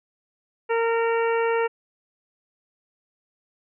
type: harmonic tone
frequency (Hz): 459.7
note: A#4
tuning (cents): -24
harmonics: 1 / 2 / 3 / 4 / 5 / 6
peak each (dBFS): -21 / -27 / -31 / -33 / -35 / -37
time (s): 0.69-1.68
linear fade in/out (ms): 20
effects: none